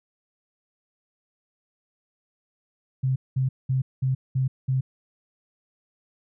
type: tone bursts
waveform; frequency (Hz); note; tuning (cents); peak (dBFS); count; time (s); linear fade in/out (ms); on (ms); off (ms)
sine; 131.1; C3; +4; -20; 6; 3.03-4.81; 10; 130; 200
effects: none